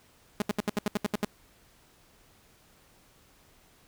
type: tone bursts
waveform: sawtooth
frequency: 207.7 Hz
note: G#3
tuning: in tune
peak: -21 dBFS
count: 10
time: 0.4-1.248 s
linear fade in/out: 2 ms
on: 20 ms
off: 72 ms
effects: pink hiss -61 dBFS RMS until 3.87 s